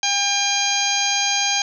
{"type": "harmonic tone", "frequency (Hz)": 803, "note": "G5", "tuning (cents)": 41, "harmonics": [1, 2, 3, 4, 5, 6, 7, 8], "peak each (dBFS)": [-25, -30, -25, -25, -27, -26, -33, -23], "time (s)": [0.03, 1.62], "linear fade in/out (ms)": 2, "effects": []}